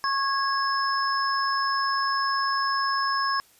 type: tone cluster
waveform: sine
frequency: 1092 / 1650 / 5230 Hz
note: C#6 / G#6 / E8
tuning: -26 / -12 / -15 cents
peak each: -24 / -29 / -30 dBFS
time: 0.04-3.4 s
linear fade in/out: 0 ms
effects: white hiss -58 dBFS RMS until 3.59 s + resampled to 32000 Hz